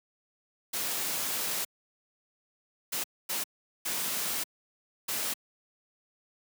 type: noise bursts at uneven times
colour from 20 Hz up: white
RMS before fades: -32 dBFS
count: 5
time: 0.73-1.65 / 2.92-3.04 / 3.29-3.44 / 3.85-4.44 / 5.08-5.34 s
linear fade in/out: 10 ms
effects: high-pass 150 Hz 12 dB/octave